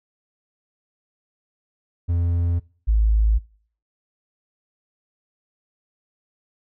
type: tone pair in turn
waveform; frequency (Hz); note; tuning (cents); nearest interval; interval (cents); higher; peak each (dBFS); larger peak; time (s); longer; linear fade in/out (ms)
triangle / sine; 85.9 / 53.88; F2 / A1; -28 / -36; minor sixth; 808; first; -16 / -14; second; 2.08-2.6 / 2.87-3.39; neither; 20
effects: noise-tail reverb RT60 0.5 s tail -23 dB re dry